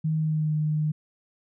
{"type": "tone with pitch glide", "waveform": "sine", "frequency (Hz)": [157.2, 152.99], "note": ["D#3", "D#3"], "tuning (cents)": [18, -29], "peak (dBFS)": -22, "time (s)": [0.04, 0.92], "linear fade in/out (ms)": 10, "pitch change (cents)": -47, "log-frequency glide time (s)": [0.16, 0.55], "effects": []}